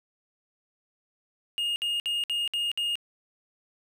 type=tone bursts; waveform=triangle; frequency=2845 Hz; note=F7; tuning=31 cents sharp; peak=-24 dBFS; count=6; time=1.58-2.955 s; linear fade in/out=0 ms; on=180 ms; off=59 ms; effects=none